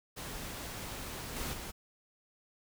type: noise with level steps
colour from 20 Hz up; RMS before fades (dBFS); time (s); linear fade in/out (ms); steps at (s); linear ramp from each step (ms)
pink; -42 / -38 / -43; 0.16-1.72; 20; 1.36 / 1.53; 5
effects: none